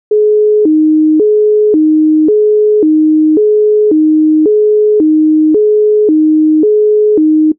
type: tone with vibrato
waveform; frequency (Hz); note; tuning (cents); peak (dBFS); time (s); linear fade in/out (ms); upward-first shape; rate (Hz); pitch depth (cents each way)
sine; 362.4; F#4; -36; -4; 0.11-7.52; 5; square; 0.92; 270
effects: noise-tail reverb RT60 0.1 s tail -18 dB re dry